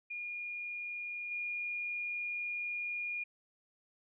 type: tone with level steps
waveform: sine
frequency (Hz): 2428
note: D#7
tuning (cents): -43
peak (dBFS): -38 / -35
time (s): 0.1-3.24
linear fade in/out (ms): 10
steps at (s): 1.31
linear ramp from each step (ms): 5
effects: none